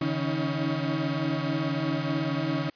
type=tone cluster; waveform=35% pulse; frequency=141.6 / 159.7 / 278.4 / 316.1 Hz; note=C#3 / D#3 / C#4 / D#4; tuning=+37 / +45 / +8 / +27 cents; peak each=-30 dBFS; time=0.01-2.7 s; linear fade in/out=5 ms; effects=white hiss -63 dBFS RMS until 2.75 s + resampled to 11025 Hz